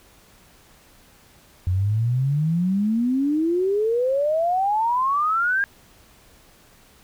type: exponential sweep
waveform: sine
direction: up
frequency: 88.2 to 1636 Hz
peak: -18 dBFS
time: 1.67-5.64 s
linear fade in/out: 0 ms
effects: pink hiss -53 dBFS RMS until 7.03 s